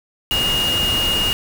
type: tone in noise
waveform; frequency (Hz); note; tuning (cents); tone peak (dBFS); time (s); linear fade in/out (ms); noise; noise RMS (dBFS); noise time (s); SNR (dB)
sine; 2853; F7; +36; -17; 0.31-1.33; 0; pink; -24; 0.31-1.33; +4
effects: none